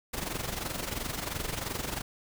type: noise with amplitude modulation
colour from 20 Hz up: pink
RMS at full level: -32 dBFS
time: 0.13-2.02 s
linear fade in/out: 10 ms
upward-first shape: sine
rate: 22.9 Hz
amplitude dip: 70%
effects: none